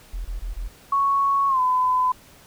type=tone bursts; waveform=sine; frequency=42 Hz; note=E1; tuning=33 cents sharp; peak=-26 dBFS; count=4; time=0.13-0.682 s; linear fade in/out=10 ms; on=120 ms; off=24 ms
type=tone with pitch glide; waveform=sine; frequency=1108.7 to 1010.8 Hz; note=C#6 to B5; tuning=0 to +40 cents; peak=-17 dBFS; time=0.92-2.12 s; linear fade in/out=5 ms; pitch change=-160 cents; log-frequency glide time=1.48-1.6 s
effects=pink hiss -50 dBFS RMS until 2.46 s